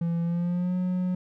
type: tone with pitch glide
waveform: triangle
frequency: 168.9 to 182.07 Hz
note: E3 to F#3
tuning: +42 to -28 cents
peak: -22 dBFS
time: 0.01-1.15 s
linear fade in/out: 5 ms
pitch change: +130 cents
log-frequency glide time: 0.23-0.76 s
effects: none